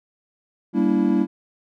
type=chord; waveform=triangle; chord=E half-diminished seventh; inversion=first; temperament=equal with one note detuned; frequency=196 / 233.1 / 286.5 / 329.6 Hz; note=G3 / Bb3 / D4 / E4; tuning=0 / 0 / -43 / 0 cents; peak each=-20 dBFS; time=0.73-1.27 s; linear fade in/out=50 ms; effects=none